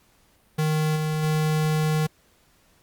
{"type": "tone with level steps", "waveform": "square", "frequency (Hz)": 155, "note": "D#3", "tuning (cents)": -6, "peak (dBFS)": [-21, -24, -21], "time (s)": [0.58, 2.07], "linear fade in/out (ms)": 10, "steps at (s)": [0.95, 1.22], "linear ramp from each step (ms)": 20, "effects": ["pink hiss -61 dBFS RMS until 2.82 s", "Opus 48 kbps"]}